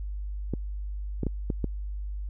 clicks, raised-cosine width 3 ms, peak -15 dBFS, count 5, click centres 0.537 / 1.233 / 1.267 / 1.502 / 1.643 s, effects added 50 Hz sine -31 dBFS peak until 2.29 s

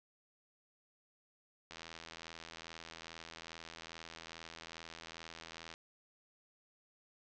click train, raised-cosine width 0.2 ms, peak -30 dBFS, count 333, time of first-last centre 1.71-5.739 s, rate 82.4 Hz, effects low-pass 7000 Hz 12 dB/octave

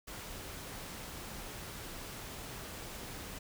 pink noise, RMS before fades -45 dBFS, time 0.07-3.39 s, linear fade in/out 10 ms, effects none

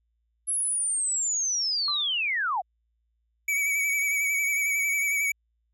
sine linear sweep, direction down, 11000 to 659.3 Hz, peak -24 dBFS, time 0.47-2.62 s, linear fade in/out 20 ms
sine tone with exponential decay, 1176 Hz, D6, 2 cents sharp, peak -29 dBFS, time 1.88-2.19 s, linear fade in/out 2 ms, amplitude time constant 66 ms
square tone with vibrato, 2272 Hz, C#7, 42 cents sharp, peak -24 dBFS, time 3.48-5.32 s, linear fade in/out 5 ms, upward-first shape sine, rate 11 Hz, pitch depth 37 cents each way
effects added 57 Hz sine -70 dBFS peak until 5.73 s

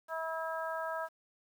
harmonic tone, 323.7 Hz, E4, 31 cents flat, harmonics 2 / 3 / 4 / 5, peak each -38 / -40 / -41 / -42 dBFS, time 0.08-1.09 s, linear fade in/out 50 ms, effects 10-bit

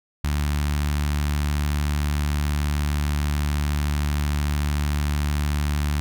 sawtooth tone with notch filter, 73.42 Hz, D2, in tune, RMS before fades -23 dBFS, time 0.24-6 s, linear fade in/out 0 ms, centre 480 Hz, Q 0.6, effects none

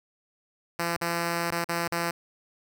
5% pulse tone with dropouts, 170.1 Hz, F3, 45 cents flat, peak -15 dBFS, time 0.79-2.11 s, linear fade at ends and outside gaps 5 ms, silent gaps 0.966-1.013 / 1.507-1.519 / 1.644-1.689 / 1.878-1.919 s, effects none

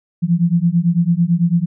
sine beating tone pair, 166.8 / 175.8 Hz, E3 / F3, +21 / +12 cents, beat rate 9 Hz, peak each -15 dBFS, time 0.22-1.66 s, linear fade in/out 20 ms, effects none

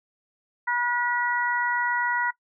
harmonic tone, 483.7 Hz, B4, 36 cents flat, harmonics 2 / 3 / 4, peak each -26 / -27 / -28 dBFS, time 0.67-2.31 s, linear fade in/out 10 ms, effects noise-tail reverb RT60 0.1 s tail -21 dB re dry

